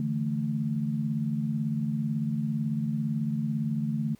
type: chord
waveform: sine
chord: D suspended second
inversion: none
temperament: equal with one note detuned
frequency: 146.83 / 164.81 / 221.1 Hz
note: D3 / E3 / A3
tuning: 0 / 0 / +9 cents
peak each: -30 / -34 / -29 dBFS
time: 0-4.15 s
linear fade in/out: 2 ms
effects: pink hiss -62 dBFS RMS until 4.19 s